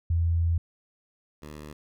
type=tone pair in turn; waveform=sine / 10% pulse; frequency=83.9 / 75.22 Hz; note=E2 / D2; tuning=+31 / +42 cents; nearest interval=major second; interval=189 cents; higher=first; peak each=-21 / -32 dBFS; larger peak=first; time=0.1-0.58 / 1.42-1.73 s; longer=first; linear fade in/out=5 ms; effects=none